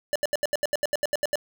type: tone bursts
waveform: square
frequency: 587.3 Hz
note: D5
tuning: in tune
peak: -22 dBFS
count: 13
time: 0.13-1.356 s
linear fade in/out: 0 ms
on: 26 ms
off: 74 ms
effects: none